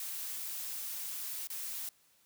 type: noise with dropouts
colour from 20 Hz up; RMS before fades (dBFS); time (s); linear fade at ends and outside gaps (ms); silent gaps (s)
blue; -40; 0-1.89; 2; 1.472-1.501
effects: white hiss -68 dBFS RMS until 2.25 s